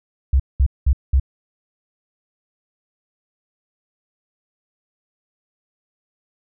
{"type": "tone bursts", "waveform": "sine", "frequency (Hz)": 66.6, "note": "C2", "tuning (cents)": 31, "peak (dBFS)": -10, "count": 4, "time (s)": [0.33, 1.198], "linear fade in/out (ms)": 5, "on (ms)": 67, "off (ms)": 200, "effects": ["tanh soft clip ceiling -6 dBFS"]}